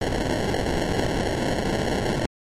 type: noise with sample-and-hold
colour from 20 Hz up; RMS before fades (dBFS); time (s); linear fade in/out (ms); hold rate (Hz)
white; -24; 0.01-2.26; 5; 1225
effects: low-pass 8000 Hz 12 dB/octave + MP3 64 kbps